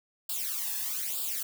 blue noise with flanger, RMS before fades -33 dBFS, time 0.29-1.43 s, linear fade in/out 5 ms, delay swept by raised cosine 0.24 to 1.16 ms, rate 1.1 Hz, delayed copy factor +0.9, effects none

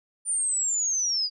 sine linear sweep, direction down, 9230 to 4787 Hz, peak -23 dBFS, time 0.25-1.3 s, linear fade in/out 50 ms, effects none

